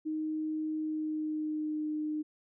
sine tone with pitch glide, 311.1 to 305.2 Hz, D#4 to D#4, 0 to -33 cents, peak -31 dBFS, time 0.05-2.23 s, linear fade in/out 20 ms, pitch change -33 cents, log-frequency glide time 0.78-1.88 s, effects none

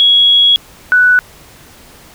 sine tone pair in turn, 3331 / 1483.8 Hz, G#7 / F#6, +4 / +4 cents, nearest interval octave + major second, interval 1400 cents, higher first, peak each -5 dBFS, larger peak neither, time 0-0.56 / 0.92-1.19 s, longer first, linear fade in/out 0 ms, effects pink hiss -40 dBFS RMS until 2.14 s

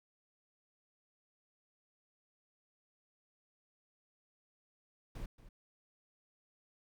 brown noise with echo, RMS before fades -42 dBFS, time 5.15-5.26 s, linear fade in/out 5 ms, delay 230 ms, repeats 1, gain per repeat -14 dB, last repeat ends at 5.49 s, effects none

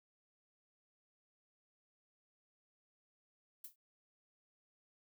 violet noise with exponential decay, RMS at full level -44 dBFS, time 3.64-3.76 s, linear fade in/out 5 ms, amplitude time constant 26 ms, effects none

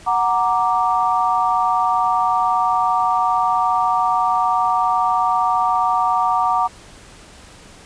sine chord, Gb augmented, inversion none, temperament equal, 740 / 932.3 / 1174.7 Hz, Gb5 / Bb5 / D6, 0 / 0 / 0 cents, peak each -19 dBFS, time 0.06-6.68 s, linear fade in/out 20 ms, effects pink hiss -43 dBFS RMS until 7.85 s + resampled to 22050 Hz

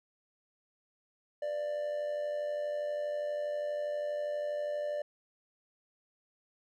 triangle tone with amplitude modulation, 591 Hz, D5, 11 cents sharp, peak -28 dBFS, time 1.42-5.02 s, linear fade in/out 5 ms, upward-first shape sine, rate 92.4 Hz, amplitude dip 50%, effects none

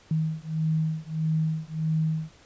sine beating tone pair, 157.4 / 159 Hz, D#3 / D#3, +20 / +38 cents, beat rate 1.6 Hz, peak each -27 dBFS, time 0.11-2.31 s, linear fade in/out 2 ms, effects pink hiss -55 dBFS RMS until 2.45 s + resampled to 16000 Hz

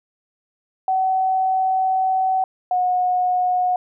sine tone pair in turn, 756 / 727.7 Hz, F#5 / F#5, +37 / -29 cents, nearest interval minor second, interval 66 cents, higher first, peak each -16 dBFS, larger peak neither, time 0.88-2.44 / 2.71-3.76 s, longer first, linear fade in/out 2 ms, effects none

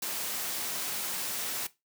white noise, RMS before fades -34 dBFS, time 0.02-1.67 s, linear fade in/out 5 ms, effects noise-tail reverb RT60 0.2 s tail -17 dB re dry + high-pass 150 Hz 12 dB/octave

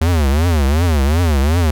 square tone with vibrato, 77 Hz, D#2, 17 cents flat, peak -12 dBFS, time 0.01-1.71 s, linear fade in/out 5 ms, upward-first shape triangle, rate 2.7 Hz, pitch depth 280 cents each way, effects none

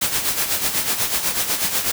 white noise with tremolo, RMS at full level -19 dBFS, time 0.01-1.92 s, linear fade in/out 10 ms, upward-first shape sine, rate 8.1 Hz, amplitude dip 60%, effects none

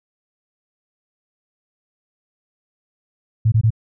sine tone bursts, 111.4 Hz, A2, 22 cents sharp, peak -11 dBFS, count 3, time 3.45-3.705 s, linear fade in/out 10 ms, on 71 ms, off 21 ms, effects none

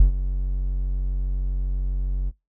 triangle tone with ADSR envelope, 46.25 Hz, F#1, in tune, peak -5 dBFS, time 0-2.32 s, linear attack 4 ms, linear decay 110 ms, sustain -14 dB, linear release 38 ms, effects noise-tail reverb RT60 0.2 s tail -23 dB re dry + tanh soft clip ceiling -3 dBFS

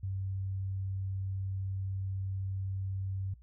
sine tone, 96.1 Hz, G2, 34 cents flat, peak -33 dBFS, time 0.03-3.34 s, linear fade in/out 5 ms, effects noise-tail reverb RT60 0.1 s tail -20 dB re dry + added 60 Hz sine -53 dBFS peak until 3.42 s

